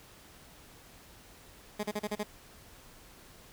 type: tone bursts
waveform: 15% pulse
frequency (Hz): 209.5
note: G#3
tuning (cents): +15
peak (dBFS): -25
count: 6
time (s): 1.79-2.235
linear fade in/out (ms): 10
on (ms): 45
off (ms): 35
effects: pink hiss -55 dBFS RMS until 3.52 s